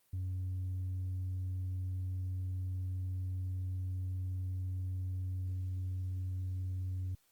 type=tone with tanh clipping; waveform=sine; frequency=92.5 Hz; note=F#2; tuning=in tune; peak=-35 dBFS; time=0.13-7.15 s; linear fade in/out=5 ms; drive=1 dB; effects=white hiss -72 dBFS RMS until 7.31 s + Opus 24 kbps